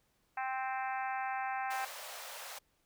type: harmonic tone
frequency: 261.6 Hz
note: C4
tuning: in tune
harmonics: 3 / 4 / 5 / 6 / 7 / 8 / 9 / 10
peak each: -36 / -43 / -46 / -43 / -46 / -49 / -50 / -51 dBFS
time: 0.37-1.85 s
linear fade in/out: 5 ms
type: high-pass noise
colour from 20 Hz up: pink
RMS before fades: -46 dBFS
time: 1.7-2.59 s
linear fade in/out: 10 ms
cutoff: 530 Hz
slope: 48 dB/octave
effects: pink hiss -75 dBFS RMS until 2.85 s